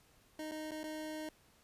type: tone with dropouts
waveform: 25% pulse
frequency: 310 Hz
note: D#4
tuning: 6 cents flat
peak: -37 dBFS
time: 0.39-1.29 s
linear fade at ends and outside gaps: 2 ms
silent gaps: 0.513-0.518 / 0.71-0.716 / 0.833-0.839 s
effects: pink hiss -67 dBFS RMS until 1.63 s + resampled to 32000 Hz